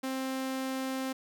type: tone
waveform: sawtooth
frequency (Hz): 263.5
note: C4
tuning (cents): +12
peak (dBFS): -28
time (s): 0.03-1.13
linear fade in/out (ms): 10
effects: none